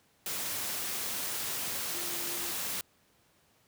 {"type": "tone in noise", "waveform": "sine", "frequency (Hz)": 345.2, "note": "F4", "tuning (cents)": -20, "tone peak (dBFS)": -46, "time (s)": [1.92, 2.51], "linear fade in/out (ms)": 2, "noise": "white", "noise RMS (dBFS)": -35, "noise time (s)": [0.26, 2.81], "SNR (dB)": -14, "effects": ["pink hiss -67 dBFS RMS until 3.67 s", "high-pass 80 Hz 12 dB/octave"]}